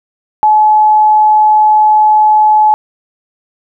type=tone; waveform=sine; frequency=855 Hz; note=A5; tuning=50 cents flat; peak=-4 dBFS; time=0.43-2.74 s; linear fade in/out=0 ms; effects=none